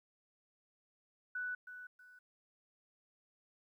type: tone with echo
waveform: sine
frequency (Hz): 1486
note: F#6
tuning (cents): +7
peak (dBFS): -37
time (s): 1.35-1.55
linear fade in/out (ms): 5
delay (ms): 320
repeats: 2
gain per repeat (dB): -10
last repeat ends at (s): 2.19
effects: 13-bit